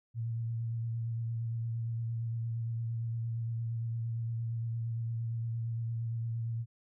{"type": "tone with vibrato", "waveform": "sine", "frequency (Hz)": 115.1, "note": "A#2", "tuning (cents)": -22, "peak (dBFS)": -32, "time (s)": [0.14, 6.66], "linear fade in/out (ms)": 50, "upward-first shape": "sine", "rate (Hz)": 8.7, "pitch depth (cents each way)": 22, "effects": []}